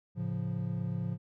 triangle chord, A augmented, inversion none, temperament equal, 110 / 138.59 / 174.61 Hz, A2 / C#3 / E#3, 0 / 0 / 0 cents, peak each -34 / -35 / -33 dBFS, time 0.15-1.18 s, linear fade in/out 50 ms, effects none

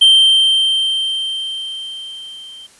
triangle tone with level ramp, 3136 Hz, G7, in tune, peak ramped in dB -3 to -32 dBFS, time 0.01-2.67 s, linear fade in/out 10 ms, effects white hiss -47 dBFS RMS until 2.79 s + resampled to 24000 Hz

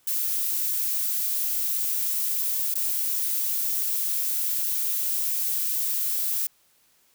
violet noise with dropouts, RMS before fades -26 dBFS, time 0.07-6.47 s, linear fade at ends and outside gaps 5 ms, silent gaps 2.742-2.753 s, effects white hiss -63 dBFS RMS until 7.14 s

